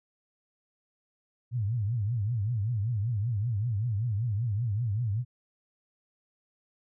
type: tone with vibrato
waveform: sine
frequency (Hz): 110.4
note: A2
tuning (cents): +6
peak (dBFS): -26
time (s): 1.51-5.25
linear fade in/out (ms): 50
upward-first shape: triangle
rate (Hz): 5.2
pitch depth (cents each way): 250
effects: none